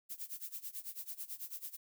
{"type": "noise with tremolo", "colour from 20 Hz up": "violet", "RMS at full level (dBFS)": -42, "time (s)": [0.09, 1.77], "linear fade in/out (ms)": 20, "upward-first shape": "sine", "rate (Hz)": 9.1, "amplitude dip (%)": 90, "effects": []}